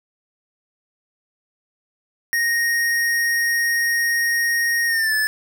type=tone with pitch glide; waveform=square; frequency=1864.7 to 1739.8 Hz; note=A#6 to A6; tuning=0 to -20 cents; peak=-18 dBFS; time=2.33-5.27 s; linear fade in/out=0 ms; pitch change=-120 cents; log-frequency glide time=4.87-5.14 s; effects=none